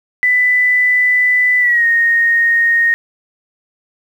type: tone with pitch glide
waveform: sine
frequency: 1992 to 1858.6 Hz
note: B6 to A#6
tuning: +14 to -6 cents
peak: -9 dBFS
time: 0.23-2.94 s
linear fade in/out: 0 ms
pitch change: -120 cents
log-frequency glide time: 1.59-1.85 s
effects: 7-bit